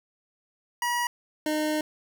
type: tone pair in turn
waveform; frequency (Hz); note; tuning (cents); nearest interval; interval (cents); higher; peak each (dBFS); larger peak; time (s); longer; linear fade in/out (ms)
25% pulse; 963 / 306.3; B5 / D#4; -44 / -27; octave + minor sixth; 1983; first; -21; neither; 0.82-1.07 / 1.46-1.81; second; 2
effects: none